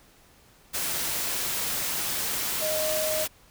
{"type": "tone in noise", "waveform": "sine", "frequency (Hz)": 622.3, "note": "D#5", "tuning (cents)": 0, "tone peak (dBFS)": -27, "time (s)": [2.61, 3.25], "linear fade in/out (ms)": 20, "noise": "white", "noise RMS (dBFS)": -29, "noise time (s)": [0.73, 3.28], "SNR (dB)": -1, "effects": ["pink hiss -57 dBFS RMS until 3.5 s"]}